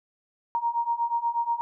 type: beating tone pair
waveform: sine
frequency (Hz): 932.3 / 940.6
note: A#5 / A#5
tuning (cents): 0 / +15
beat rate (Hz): 8.3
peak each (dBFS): -28 / -26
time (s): 0.55-1.61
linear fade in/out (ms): 0
effects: none